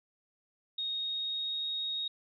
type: tone with pitch glide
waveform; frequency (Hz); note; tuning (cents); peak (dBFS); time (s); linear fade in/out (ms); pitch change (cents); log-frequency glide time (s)
sine; 3729 to 3751; A#7 to A#7; 0 to +10; -32; 0.78-2.08; 5; +10; 0.89-1.64
effects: none